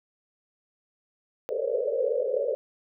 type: band-pass noise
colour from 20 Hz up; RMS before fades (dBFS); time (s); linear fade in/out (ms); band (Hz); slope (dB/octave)
pink; -27; 1.49-2.55; 0; 440 to 570; 96
effects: none